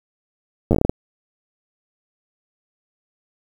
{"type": "slowing click train", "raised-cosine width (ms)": 2, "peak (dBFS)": -3, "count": 9, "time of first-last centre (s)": [0.71, 0.895], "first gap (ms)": 9, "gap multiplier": 1.26, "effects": ["7-bit"]}